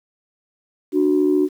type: tone pair together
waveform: sine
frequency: 296.1 / 370 Hz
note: D4 / F#4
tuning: +14 / 0 cents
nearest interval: major third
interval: 386 cents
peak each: -16 dBFS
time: 0.92-1.49 s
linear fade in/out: 50 ms
effects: tanh soft clip ceiling -7 dBFS + 8-bit